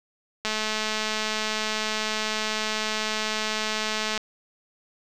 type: click train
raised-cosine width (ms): 0.2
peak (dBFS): -10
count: 806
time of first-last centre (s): 0.45-4.177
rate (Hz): 216
effects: none